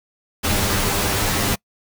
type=noise with comb filter; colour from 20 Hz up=pink; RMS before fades=-20 dBFS; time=0.43-1.56 s; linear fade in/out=20 ms; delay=10 ms; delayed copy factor=+0.65; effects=noise-tail reverb RT60 0.1 s tail -26 dB re dry